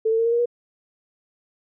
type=tone with pitch steps; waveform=sine; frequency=442.7 / 449.9 / 457.3 / 464.7 / 472.3 / 480 Hz; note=A4 / A4 / A#4 / A#4 / A#4 / B4; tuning=+11 / +39 / -33 / -5 / +23 / -49 cents; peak=-17 dBFS; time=0.05-0.458 s; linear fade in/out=10 ms; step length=68 ms; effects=none